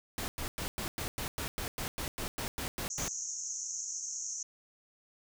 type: noise bursts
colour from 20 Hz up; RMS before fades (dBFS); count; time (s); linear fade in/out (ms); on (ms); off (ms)
pink; -37; 15; 0.18-3.08; 0; 100; 100
type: band-pass noise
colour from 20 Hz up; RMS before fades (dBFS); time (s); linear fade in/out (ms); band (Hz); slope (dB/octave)
white; -39; 2.9-4.43; 5; 5900 to 6900; 96
effects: none